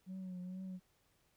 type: tone with vibrato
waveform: sine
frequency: 184.3 Hz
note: F#3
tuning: 7 cents flat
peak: -40 dBFS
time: 0.06-0.8 s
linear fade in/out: 50 ms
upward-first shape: triangle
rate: 2.2 Hz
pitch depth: 52 cents each way
effects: tanh soft clip ceiling -41 dBFS + pink hiss -75 dBFS RMS until 1.36 s